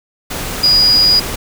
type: tone in noise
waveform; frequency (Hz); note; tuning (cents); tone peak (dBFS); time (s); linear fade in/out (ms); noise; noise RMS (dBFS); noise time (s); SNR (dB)
sine; 4900; D#8; -27; -7; 0.63-1.2; 10; pink; -22; 0.3-1.36; +12
effects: none